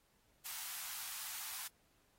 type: high-pass noise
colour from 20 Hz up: white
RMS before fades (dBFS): -45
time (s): 0.45-1.68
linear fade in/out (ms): 10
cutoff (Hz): 760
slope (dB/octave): 48
effects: pink hiss -74 dBFS RMS until 2.18 s + AAC 48 kbps